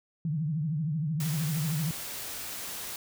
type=tone with vibrato; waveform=sine; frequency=154.7 Hz; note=D#3; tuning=10 cents flat; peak=-27 dBFS; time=0.25-1.91 s; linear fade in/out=2 ms; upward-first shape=triangle; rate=13 Hz; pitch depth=180 cents each way
type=noise; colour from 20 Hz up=white; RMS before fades=-38 dBFS; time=1.2-2.96 s; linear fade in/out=2 ms
effects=none